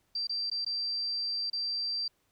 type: tone with dropouts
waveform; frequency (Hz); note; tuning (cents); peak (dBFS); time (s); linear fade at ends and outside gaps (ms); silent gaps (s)
sine; 4699; D8; 0; -30; 0.15-2.08; 5; 0.271-0.294 / 0.5-0.514 / 0.648-0.663 / 1.5-1.53
effects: pink hiss -73 dBFS RMS until 2.31 s